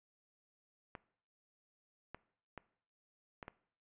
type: clicks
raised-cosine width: 0.5 ms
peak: -30 dBFS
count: 5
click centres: 0.952 / 2.146 / 2.577 / 3.428 / 3.481 s
effects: noise-tail reverb RT60 0.6 s tail -20 dB re dry + resampled to 8000 Hz